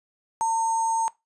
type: tone with sample-and-hold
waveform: sine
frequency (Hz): 905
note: A5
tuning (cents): +48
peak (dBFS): -20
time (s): 0.41-1.08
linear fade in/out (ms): 0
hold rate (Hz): 7350
effects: noise-tail reverb RT60 0.2 s tail -20 dB re dry + resampled to 24000 Hz